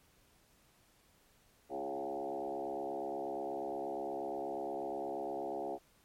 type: tone with frequency modulation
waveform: sine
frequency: 551 Hz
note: C#5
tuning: 11 cents flat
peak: -36 dBFS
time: 1.69-5.79 s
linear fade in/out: 50 ms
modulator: 68.4 Hz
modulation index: 3.6
effects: pink hiss -68 dBFS RMS until 6.04 s + MP3 64 kbps